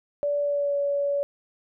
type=tone with pitch glide; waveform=sine; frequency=578 to 567.7 Hz; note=D5 to C#5; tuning=-28 to +41 cents; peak=-22 dBFS; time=0.23-1.23 s; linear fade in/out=0 ms; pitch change=-31 cents; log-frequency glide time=0.41-0.77 s; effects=none